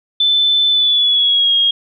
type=tone with pitch glide; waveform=sine; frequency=3520 to 3265 Hz; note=A7 to G#7; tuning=0 to -30 cents; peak=-10 dBFS; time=0.2-1.71 s; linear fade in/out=5 ms; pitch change=-130 cents; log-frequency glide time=0.7-1.54 s; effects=none